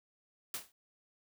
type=noise with exponential decay; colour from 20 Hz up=white; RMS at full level=-35 dBFS; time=0.54-0.72 s; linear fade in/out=2 ms; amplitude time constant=38 ms; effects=none